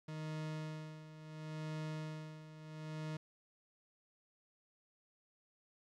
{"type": "tone with tremolo", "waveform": "40% pulse", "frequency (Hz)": 155.56, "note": "D#3", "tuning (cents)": 0, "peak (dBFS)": -39, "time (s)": [0.08, 3.17], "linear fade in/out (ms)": 5, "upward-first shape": "sine", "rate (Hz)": 0.72, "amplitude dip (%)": 75, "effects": ["low-pass 6000 Hz 12 dB/octave", "13-bit"]}